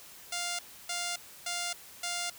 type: tone bursts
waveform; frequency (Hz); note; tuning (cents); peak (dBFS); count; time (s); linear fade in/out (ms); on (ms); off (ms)
5% pulse; 700; F5; +4; -21; 4; 0.32-2.3; 5; 270; 300
effects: white hiss -51 dBFS RMS until 2.38 s